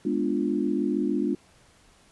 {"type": "chord", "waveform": "sine", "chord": "G# diminished seventh", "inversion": "none", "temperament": "equal", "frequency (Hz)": [207.7, 246.9, 293.7, 349.2], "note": ["G#3", "B3", "D4", "F4"], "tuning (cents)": [0, 0, 0, 0], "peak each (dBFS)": [-29, -29, -27, -29], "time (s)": [0.05, 1.35], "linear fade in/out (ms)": 5, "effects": ["pink hiss -58 dBFS RMS until 2.11 s", "resampled to 24000 Hz"]}